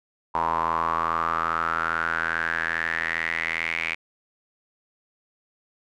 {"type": "tone with band-pass filter sweep", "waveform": "square", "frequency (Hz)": 41.2, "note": "E1", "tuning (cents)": 0, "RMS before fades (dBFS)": -26, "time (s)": [0.34, 3.95], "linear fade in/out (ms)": 10, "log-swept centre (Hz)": [960, 2300], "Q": 7.5, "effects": []}